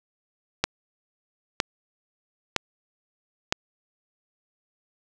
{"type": "click train", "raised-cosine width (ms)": 0.2, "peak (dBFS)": -3, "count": 4, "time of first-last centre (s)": [0.64, 3.525], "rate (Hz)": 1.04, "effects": []}